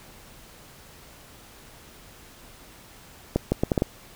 accelerating click train, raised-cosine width 2 ms, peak -7 dBFS, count 6, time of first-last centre 3.36-3.821 s, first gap 160 ms, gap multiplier 0.72, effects pink hiss -49 dBFS RMS until 4.15 s

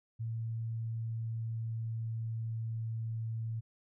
sine tone with pitch glide, 113.6 to 112.82 Hz, A#2 to A2, -44 to +44 cents, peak -34 dBFS, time 0.19-3.61 s, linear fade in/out 20 ms, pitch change -12 cents, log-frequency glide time 0.66-3.03 s, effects none

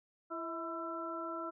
harmonic tone with a mistuned harmonic, 334.2 Hz, E4, 24 cents sharp, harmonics 1 / 2 / 3 / 4, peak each -43 / -44 / -48 / -41 dBFS, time 0.3-1.51 s, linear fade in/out 20 ms, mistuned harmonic 2, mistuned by -51 cents, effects none

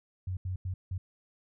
sine tone bursts at uneven times, 92.5 Hz, F#2, in tune, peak -31 dBFS, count 4, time 0.27-0.37 / 0.45-0.56 / 0.65-0.74 / 0.91-0.98 s, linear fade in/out 5 ms, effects none

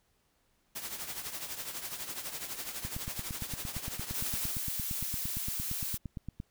white noise with tremolo, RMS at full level -37 dBFS, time 0.75-4.52 s, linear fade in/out 10 ms, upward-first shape triangle, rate 12 Hz, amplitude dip 70%
click train, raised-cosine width 5 ms, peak -26 dBFS, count 32, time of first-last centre 2.85-6.401 s, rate 8.73 Hz
blue noise, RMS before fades -36 dBFS, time 4.13-5.98 s, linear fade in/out 20 ms
effects pink hiss -73 dBFS RMS until 6.5 s

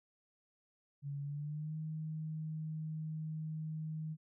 sine tone with pitch glide, 142 to 156.65 Hz, C#3 to D#3, +42 to +12 cents, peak -38 dBFS, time 1.02-4.17 s, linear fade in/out 50 ms, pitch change +170 cents, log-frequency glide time 1.22-1.76 s, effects none

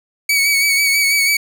sawtooth tone with vibrato, 2251 Hz, C#7, 26 cents sharp, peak -9 dBFS, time 0.29-1.37 s, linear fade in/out 5 ms, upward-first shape sine, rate 6.1 Hz, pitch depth 35 cents each way, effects none

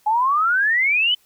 sine exponential sweep, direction up, 831 to 3075 Hz, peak -15 dBFS, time 0.06-1.15 s, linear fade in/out 10 ms, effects white hiss -59 dBFS RMS until 1.25 s

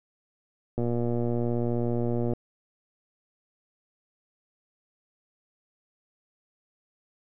click train, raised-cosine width 2 ms, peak -16 dBFS, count 186, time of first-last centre 0.78-2.335 s, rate 119 Hz, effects none

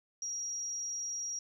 sine tone, 5690 Hz, F8, 31 cents sharp, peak -35 dBFS, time 0.22-1.39 s, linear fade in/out 2 ms, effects 11-bit

